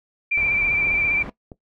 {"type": "tone with vibrato", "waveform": "sine", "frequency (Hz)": 2349, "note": "D7", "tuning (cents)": 0, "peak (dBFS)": -18, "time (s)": [0.31, 1.23], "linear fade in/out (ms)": 10, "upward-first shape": "sine", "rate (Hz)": 15, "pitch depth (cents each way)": 32}
{"type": "low-pass noise", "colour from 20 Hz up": "pink", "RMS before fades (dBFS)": -35, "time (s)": [0.37, 1.3], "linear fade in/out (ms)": 5, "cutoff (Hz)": 1600, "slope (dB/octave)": 12}
{"type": "clicks", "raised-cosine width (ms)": 2, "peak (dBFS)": -24, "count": 5, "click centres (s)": [0.827, 0.871, 0.942, 1.292, 1.518]}
{"effects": ["noise-tail reverb RT60 0.1 s tail -17 dB re dry"]}